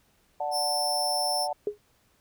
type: chord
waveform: sine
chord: D major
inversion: none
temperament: equal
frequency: 587.3 / 740 / 880 Hz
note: D5 / F#5 / A5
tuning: 0 / 0 / 0 cents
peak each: -33 / -30 / -33 dBFS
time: 0.4-1.53 s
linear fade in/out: 5 ms
type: tone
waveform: sawtooth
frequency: 5360 Hz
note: E8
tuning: 28 cents sharp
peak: -25 dBFS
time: 0.51-1.48 s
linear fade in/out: 50 ms
type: tone with exponential decay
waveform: sine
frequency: 415.2 Hz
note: G#4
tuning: in tune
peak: -21 dBFS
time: 1.67-1.78 s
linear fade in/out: 2 ms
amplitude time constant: 22 ms
effects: pink hiss -66 dBFS RMS until 2.2 s